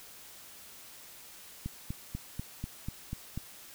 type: click train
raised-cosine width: 5 ms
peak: -23 dBFS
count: 8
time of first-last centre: 1.66-3.376 s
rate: 4.08 Hz
effects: white hiss -51 dBFS RMS until 3.74 s